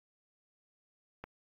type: click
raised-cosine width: 0.5 ms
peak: -27 dBFS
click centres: 1.24 s
effects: AAC 48 kbps